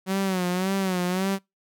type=tone with vibrato; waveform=sawtooth; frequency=186.5 Hz; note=F#3; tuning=14 cents sharp; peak=-19 dBFS; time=0.06-1.39 s; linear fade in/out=50 ms; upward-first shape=sine; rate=1.8 Hz; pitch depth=81 cents each way; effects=noise-tail reverb RT60 0.2 s tail -25 dB re dry